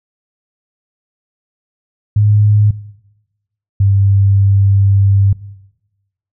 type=tone pair in turn; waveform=sine; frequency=104.7 / 98.82 Hz; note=G#2 / G2; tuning=+15 / +14 cents; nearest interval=minor second; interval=101 cents; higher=first; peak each=-7 dBFS; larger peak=neither; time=2.16-2.71 / 3.8-5.33 s; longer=second; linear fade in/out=5 ms; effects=noise-tail reverb RT60 1.0 s tail -19 dB re dry